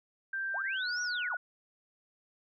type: tone with pitch glide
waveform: sine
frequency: 1574 to 1460.1 Hz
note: G6 to F#6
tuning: +7 to -23 cents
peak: -32 dBFS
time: 0.33-1.37 s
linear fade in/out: 5 ms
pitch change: -130 cents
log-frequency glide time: 0.72-0.88 s
type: linear two-way sweep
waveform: sine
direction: up then down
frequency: 574 to 5890 to 574 Hz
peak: -37 dBFS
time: 0.54-1.35 s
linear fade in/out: 5 ms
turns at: 1.02 s
effects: none